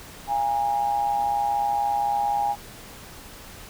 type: tone with amplitude modulation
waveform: sine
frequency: 818 Hz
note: G#5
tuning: 26 cents flat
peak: -18 dBFS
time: 0.27-2.56 s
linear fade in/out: 50 ms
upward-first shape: sine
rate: 124 Hz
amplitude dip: 60%
effects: pink hiss -43 dBFS RMS until 3.69 s